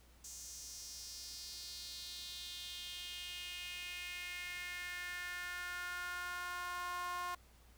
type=tone with high-pass filter sweep; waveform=sawtooth; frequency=355.9 Hz; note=F4; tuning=33 cents sharp; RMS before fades=-45 dBFS; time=0.24-7.35 s; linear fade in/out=5 ms; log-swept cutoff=6600 to 990 Hz; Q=3.6; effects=added 60 Hz sine -62 dBFS peak until 7.77 s + pink hiss -67 dBFS RMS until 7.77 s